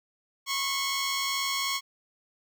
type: tone pair together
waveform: 10% pulse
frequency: 1013.3 / 1096 Hz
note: B5 / C#6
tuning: +44 / -20 cents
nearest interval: minor second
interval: 136 cents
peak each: -29 / -19 dBFS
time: 0.46-1.81 s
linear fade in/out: 50 ms
effects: none